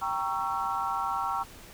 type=chord; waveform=sine; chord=G diminished seventh; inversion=none; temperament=equal with one note detuned; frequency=784 / 932.3 / 1108.7 / 1340 Hz; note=G5 / Bb5 / Db6 / Fb6; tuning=0 / 0 / 0 / +28 cents; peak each=-33 dBFS; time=0.01-1.44 s; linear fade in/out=20 ms; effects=pink hiss -49 dBFS RMS until 1.73 s